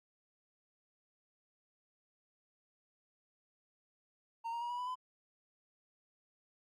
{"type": "tone with pitch steps", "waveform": "triangle", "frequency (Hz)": [919, 936.7, 954.7, 973.1, 991.8, 1010.9], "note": ["A#5", "A#5", "A#5", "B5", "B5", "B5"], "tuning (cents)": [-25, 8, 41, -26, 7, 40], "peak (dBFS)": -35, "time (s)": [4.44, 4.956], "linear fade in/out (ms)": 20, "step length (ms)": 86, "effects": ["Opus 48 kbps"]}